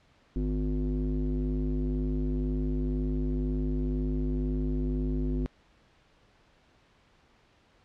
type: tone with low-pass filter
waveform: square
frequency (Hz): 51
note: G#1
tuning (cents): -31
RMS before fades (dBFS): -29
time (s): 0.36-5.46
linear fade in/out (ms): 0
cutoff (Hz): 300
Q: 7.5
effects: pink hiss -63 dBFS RMS until 7.84 s + low-pass 4000 Hz 12 dB/octave